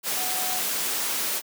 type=tone in noise; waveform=sine; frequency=740 Hz; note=F#5; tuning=in tune; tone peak=-34 dBFS; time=0.14-0.62 s; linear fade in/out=50 ms; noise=white; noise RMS=-27 dBFS; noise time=0.03-1.42 s; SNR=-10 dB; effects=high-pass 200 Hz 12 dB/octave